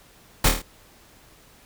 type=noise with echo; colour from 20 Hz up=pink; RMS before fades=-17 dBFS; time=0.44-0.49 s; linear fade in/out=5 ms; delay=26 ms; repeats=5; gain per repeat=-4 dB; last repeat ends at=0.62 s; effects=pink hiss -53 dBFS RMS until 1.65 s